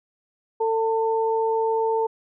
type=tone pair together; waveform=sine; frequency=447.7 / 896 Hz; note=A4 / A5; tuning=+30 / +31 cents; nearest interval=octave; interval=1201 cents; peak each=-21 / -24 dBFS; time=0.6-2.07 s; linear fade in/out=10 ms; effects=none